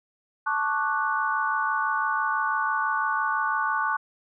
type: chord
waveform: sine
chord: D major seventh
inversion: second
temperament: equal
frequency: 880 / 1108.7 / 1174.7 / 1480 Hz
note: A5 / C#6 / D6 / F#6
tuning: 0 / 0 / 0 / 0 cents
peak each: -29 / -28 / -30 / -27 dBFS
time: 0.46-3.97 s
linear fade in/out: 10 ms
effects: none